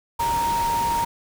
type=tone in noise; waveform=sine; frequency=932.3 Hz; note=A#5; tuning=in tune; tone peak=-20 dBFS; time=0.19-1.05 s; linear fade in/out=10 ms; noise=pink; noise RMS=-31 dBFS; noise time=0.19-1.05 s; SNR=+8 dB; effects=none